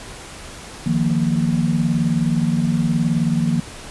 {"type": "chord", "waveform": "sine", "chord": "Eb suspended second", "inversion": "none", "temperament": "equal", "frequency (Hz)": [155.56, 174.61, 233.1], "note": ["Eb3", "F3", "Bb3"], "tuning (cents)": [0, 0, 0], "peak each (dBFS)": -20, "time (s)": [0.86, 3.6], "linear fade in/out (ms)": 5, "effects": ["pink hiss -36 dBFS RMS until 3.9 s", "resampled to 24000 Hz"]}